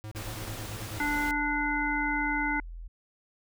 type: tone bursts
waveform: square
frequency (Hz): 107.1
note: A2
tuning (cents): -46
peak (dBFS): -38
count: 9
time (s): 0.04-0.986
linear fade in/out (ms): 0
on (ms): 74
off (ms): 35
type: noise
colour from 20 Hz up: pink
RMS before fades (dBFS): -40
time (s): 0.16-1.31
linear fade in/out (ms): 0
type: harmonic tone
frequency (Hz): 293.7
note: D4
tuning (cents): 0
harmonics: 1 / 3 / 5 / 7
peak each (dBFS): -32 / -32 / -32 / -31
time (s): 1-2.6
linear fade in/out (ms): 2
type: tone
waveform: sine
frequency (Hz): 41.86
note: E1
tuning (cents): +27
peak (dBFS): -38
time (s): 1.02-2.88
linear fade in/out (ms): 10
effects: none